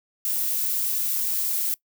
violet noise, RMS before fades -25 dBFS, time 0.25-1.74 s, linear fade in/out 0 ms, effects noise-tail reverb RT60 0.1 s tail -22 dB re dry

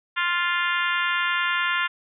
harmonic tone, 349.5 Hz, F4, 1 cent sharp, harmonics 3 / 4 / 5 / 6 / 7 / 8 / 9 / 10, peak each -28 / -26 / -27 / -30 / -34 / -31 / -36 / -36 dBFS, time 0.16-1.88 s, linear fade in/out 20 ms, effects none

